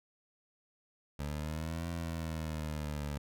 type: exponential two-way sweep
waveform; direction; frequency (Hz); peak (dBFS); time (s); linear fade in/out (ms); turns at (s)
20% pulse; up then down; 71.9 to 85 to 71.9; -31; 1.19-3.18; 5; 1.88
effects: none